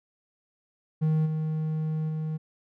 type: tone with level steps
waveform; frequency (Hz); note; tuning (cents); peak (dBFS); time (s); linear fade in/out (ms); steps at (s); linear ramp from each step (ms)
triangle; 156.6; D#3; +11; -19 / -24 / -26; 1.01-2.38; 20; 1.25 / 2.08; 20
effects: none